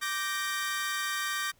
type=chord; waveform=sawtooth; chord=G minor; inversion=second; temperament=equal with one note detuned; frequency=1174.7 / 1559 / 1864.7 Hz; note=D6 / G6 / Bb6; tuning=0 / -10 / 0 cents; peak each=-31 dBFS; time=0.01-1.52 s; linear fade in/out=20 ms; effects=pink hiss -65 dBFS RMS until 1.59 s